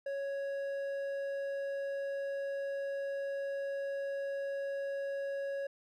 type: tone with hard clipping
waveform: sine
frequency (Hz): 554.4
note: C#5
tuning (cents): 0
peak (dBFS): -36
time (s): 0.06-5.67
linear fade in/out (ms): 5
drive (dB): 6
effects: none